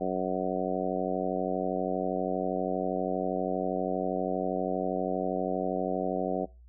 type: harmonic tone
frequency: 92.5 Hz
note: F#2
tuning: in tune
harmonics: 2 / 3 / 4 / 5 / 6 / 7 / 8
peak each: -35 / -35 / -35 / -35 / -35 / -35 / -35 dBFS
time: 0-6.46 s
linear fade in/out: 20 ms
effects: noise-tail reverb RT60 0.3 s tail -23 dB re dry + added 60 Hz sine -50 dBFS peak until 6.68 s